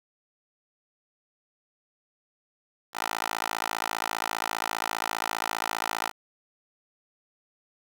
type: tone with high-pass filter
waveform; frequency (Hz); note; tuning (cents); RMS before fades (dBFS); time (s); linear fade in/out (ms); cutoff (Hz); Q
10% pulse; 55; A1; 0; -31; 2.93-6.12; 50; 940; 1.6
effects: 8-bit